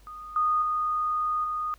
sine tone with level steps, 1234 Hz, D#6, 15 cents flat, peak -38 / -21 / -24 / -27 dBFS, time 0.07-1.74 s, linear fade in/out 0 ms, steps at 0.36 / 0.62 / 1.44 s, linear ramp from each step 2 ms, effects added 50 Hz sine -53 dBFS peak until 1.78 s + pink hiss -61 dBFS RMS until 1.78 s

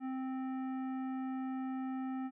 sine tone with hard clipping, 261.6 Hz, C4, in tune, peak -38 dBFS, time 0-2.31 s, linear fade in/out 50 ms, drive 12 dB, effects resampled to 8000 Hz

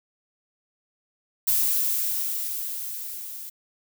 violet noise with level ramp, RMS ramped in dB -21 to -38 dBFS, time 1.47-3.5 s, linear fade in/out 10 ms, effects none

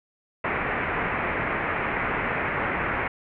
white low-pass noise, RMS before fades -27 dBFS, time 0.44-3.08 s, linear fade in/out 5 ms, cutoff 2300 Hz, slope 48 dB/octave, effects none

